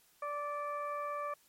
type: harmonic tone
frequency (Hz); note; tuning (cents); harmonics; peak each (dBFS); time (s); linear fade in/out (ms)
584; D5; -10; 1 / 2 / 3 / 4; -40 / -37 / -51 / -52; 0.22-1.34; 5
effects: white hiss -67 dBFS RMS until 1.48 s + MP3 64 kbps